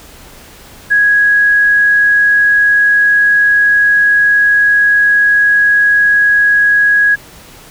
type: tone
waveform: sine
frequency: 1661.2 Hz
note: G#6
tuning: in tune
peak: -6 dBFS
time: 0.9-7.16 s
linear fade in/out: 20 ms
effects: pink hiss -37 dBFS RMS until 7.7 s